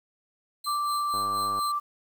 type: tone with tremolo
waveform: sawtooth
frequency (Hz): 4105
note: C8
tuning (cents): -34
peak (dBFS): -30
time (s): 0.64-1.72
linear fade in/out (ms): 5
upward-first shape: sine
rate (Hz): 4.2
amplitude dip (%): 70
type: tone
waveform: sine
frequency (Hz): 1173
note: D6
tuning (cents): -2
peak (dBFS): -25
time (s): 0.66-1.8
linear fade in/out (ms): 20
type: click train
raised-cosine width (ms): 1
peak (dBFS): -26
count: 46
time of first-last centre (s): 1.14-1.59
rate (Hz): 100
effects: 9-bit